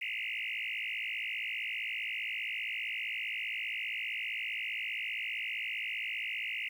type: tone with frequency modulation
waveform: sine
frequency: 2430 Hz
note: D#7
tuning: 42 cents flat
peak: -34 dBFS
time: 0.01-6.69 s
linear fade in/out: 10 ms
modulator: 55.2 Hz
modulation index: 7.8
effects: 10-bit